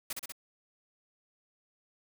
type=noise with echo; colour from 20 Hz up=white; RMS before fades=-36 dBFS; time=0.1-0.13 s; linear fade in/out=5 ms; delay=64 ms; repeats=3; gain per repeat=-2 dB; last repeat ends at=0.322 s; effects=none